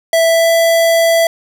square tone with pitch glide, 659.3 to 664.3 Hz, E5 to E5, 0 to +13 cents, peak -9 dBFS, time 0.13-1.27 s, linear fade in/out 2 ms, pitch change +13 cents, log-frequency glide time 0.26-0.51 s, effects 8-bit

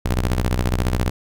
sawtooth ring-modulated tone, 61.74 Hz, B1, in tune, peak -11 dBFS, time 0.05-1.1 s, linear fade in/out 10 ms, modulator 23.6 Hz, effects none

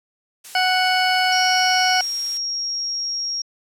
blue noise, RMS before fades -34 dBFS, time 0.44-2.38 s, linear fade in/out 10 ms
harmonic tone, 740 Hz, F#5, in tune, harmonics 1 / 2 / 3 / 4 / 6 / 7, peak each -19 / -22 / -24 / -25 / -27 / -27 dBFS, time 0.55-2.01 s, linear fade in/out 2 ms
sine tone, 5588 Hz, F8, in tune, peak -22 dBFS, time 1.32-3.42 s, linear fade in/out 5 ms
effects low-pass 10000 Hz 12 dB/octave

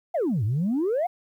sine exponential two-way sweep, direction down then up, 750 to 98 to 750 Hz, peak -20 dBFS, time 0.14-1.07 s, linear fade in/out 10 ms, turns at 0.44 s, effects tanh soft clip ceiling -19 dBFS + 10-bit

